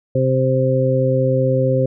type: harmonic tone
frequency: 130.81 Hz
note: C3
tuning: in tune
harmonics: 1 / 2 / 3 / 4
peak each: -17 / -23 / -23 / -17 dBFS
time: 0.15-1.86 s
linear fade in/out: 5 ms
effects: none